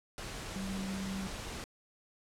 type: tone in noise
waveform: sine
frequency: 192.8 Hz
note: G3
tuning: 28 cents flat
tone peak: -36 dBFS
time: 0.56-1.27 s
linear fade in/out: 0 ms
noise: pink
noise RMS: -42 dBFS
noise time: 0.18-1.64 s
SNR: +3 dB
effects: low-pass 9000 Hz 12 dB/octave